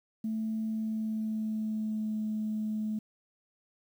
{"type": "tone with pitch glide", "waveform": "sine", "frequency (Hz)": [220, 215.2], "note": ["A3", "A3"], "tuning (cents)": [0, -38], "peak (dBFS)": -29, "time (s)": [0.24, 2.99], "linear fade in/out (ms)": 5, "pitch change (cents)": -38, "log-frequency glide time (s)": [0.68, 2.26], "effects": ["tanh soft clip ceiling -25 dBFS", "10-bit"]}